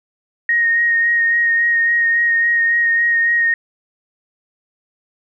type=tone with vibrato; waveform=sine; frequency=1864.7 Hz; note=A#6; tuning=in tune; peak=-12 dBFS; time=0.49-3.54 s; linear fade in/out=2 ms; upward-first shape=sine; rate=3.6 Hz; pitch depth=18 cents each way; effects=none